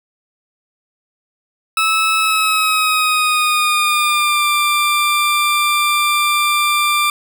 20% pulse tone with pitch glide, 1300 to 1185.2 Hz, E6 to D6, -24 to +15 cents, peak -8 dBFS, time 1.77-7.1 s, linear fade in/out 2 ms, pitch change -161 cents, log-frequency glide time 2.19-4.46 s, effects none

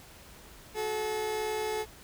30% pulse tone pair together, 369.7 / 431.6 Hz, F#4 / A4, -1 / -33 cents, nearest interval minor third, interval 268 cents, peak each -37 / -28 dBFS, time 0.74-1.86 s, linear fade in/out 50 ms, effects added 60 Hz sine -60 dBFS peak until 2.03 s + pink hiss -52 dBFS RMS until 2.03 s

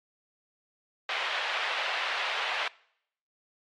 white band-pass noise, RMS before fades -31 dBFS, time 1.09-2.68 s, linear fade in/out 2 ms, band 570 to 3200 Hz, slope 24 dB/octave, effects noise-tail reverb RT60 0.7 s tail -23 dB re dry + MP3 64 kbps

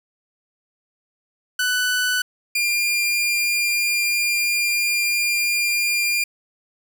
sawtooth tone pair in turn, 1493 / 2401 Hz, F#6 / D7, +15 / +38 cents, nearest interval minor sixth, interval 823 cents, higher second, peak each -15 dBFS, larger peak neither, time 1.59-2.22 / 2.55-6.24 s, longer second, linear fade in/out 5 ms, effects none

